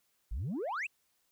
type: exponential sweep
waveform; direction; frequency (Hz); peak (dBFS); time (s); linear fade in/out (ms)
sine; up; 43.65 to 2816; -31; 0.31-0.87; 10
effects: tanh soft clip ceiling -32 dBFS + white hiss -75 dBFS RMS until 1.31 s